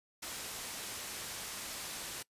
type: low-pass noise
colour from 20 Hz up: white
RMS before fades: -43 dBFS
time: 0.22-2.23 s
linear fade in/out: 10 ms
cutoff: 9900 Hz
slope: 12 dB/octave
effects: noise-tail reverb RT60 0.1 s tail -22 dB re dry + resampled to 32000 Hz